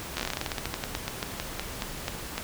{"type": "slowing click train", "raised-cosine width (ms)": 0.2, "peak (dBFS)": -12, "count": 25, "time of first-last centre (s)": [0.17, 2.38], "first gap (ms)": 12, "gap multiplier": 1.15, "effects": ["pink hiss -38 dBFS RMS until 2.43 s"]}